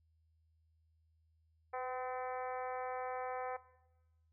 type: harmonic tone with a mistuned harmonic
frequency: 255.4 Hz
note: C4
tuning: 42 cents flat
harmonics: 2 / 3 / 4 / 5 / 6 / 7 / 8 / 9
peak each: -43 / -41 / -46 / -48 / -55 / -53 / -56 / -58 dBFS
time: 1.73-3.57 s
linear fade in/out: 10 ms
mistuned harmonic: 2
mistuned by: -17 cents
effects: noise-tail reverb RT60 1.0 s tail -19 dB re dry + added 80 Hz sine -70 dBFS peak until 4.32 s